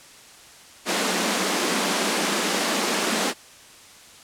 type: high-pass noise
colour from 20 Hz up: pink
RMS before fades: -23 dBFS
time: 0.85-3.34 s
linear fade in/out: 50 ms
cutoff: 180 Hz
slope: 96 dB/octave
effects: white hiss -47 dBFS RMS until 4.23 s + low-pass 9000 Hz 12 dB/octave